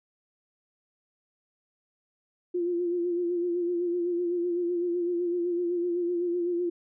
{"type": "tone with vibrato", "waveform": "sine", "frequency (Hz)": 349.2, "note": "F4", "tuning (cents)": 0, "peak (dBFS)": -25, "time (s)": [2.54, 6.7], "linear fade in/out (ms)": 10, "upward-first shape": "sine", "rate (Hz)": 7.9, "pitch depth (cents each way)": 42, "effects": []}